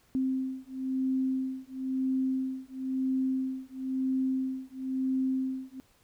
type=beating tone pair; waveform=sine; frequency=261.6 / 262.59 Hz; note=C4 / C4; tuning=0 / +6 cents; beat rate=0.99 Hz; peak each=-31 dBFS; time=0.15-5.8 s; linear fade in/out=0 ms; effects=pink hiss -65 dBFS RMS until 6.03 s